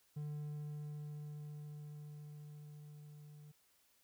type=tone with level ramp; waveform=triangle; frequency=148.8 Hz; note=D3; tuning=23 cents sharp; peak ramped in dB=-38 to -52 dBFS; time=0.16-3.52 s; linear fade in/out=10 ms; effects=white hiss -73 dBFS RMS until 4.03 s